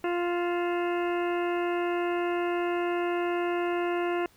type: harmonic tone with a mistuned harmonic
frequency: 349.2 Hz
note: F4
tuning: in tune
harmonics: 1 / 2 / 3 / 4 / 5 / 6 / 7 / 8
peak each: -27 / -33 / -37 / -39 / -41 / -43 / -44 / -45 dBFS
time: 0.04-4.26 s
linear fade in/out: 2 ms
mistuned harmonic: 7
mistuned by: +89 cents
effects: pink hiss -60 dBFS RMS until 4.36 s